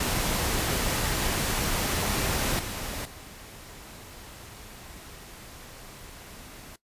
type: noise with level steps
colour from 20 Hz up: pink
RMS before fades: -27 / -34 / -45 dBFS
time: 0-6.76 s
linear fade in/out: 5 ms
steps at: 2.59 / 3.05 s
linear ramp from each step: 5 ms
effects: noise-tail reverb RT60 0.1 s tail -17 dB re dry + resampled to 32000 Hz